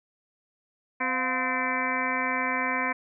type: harmonic tone with a mistuned harmonic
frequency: 257.1 Hz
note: C4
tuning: 30 cents flat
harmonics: 1 / 2 / 3 / 4 / 5 / 6 / 7 / 8 / 9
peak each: -34 / -37 / -36 / -30 / -40 / -35 / -33 / -33 / -32 dBFS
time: 1-2.93 s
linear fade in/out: 10 ms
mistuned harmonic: 3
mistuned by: -130 cents
effects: none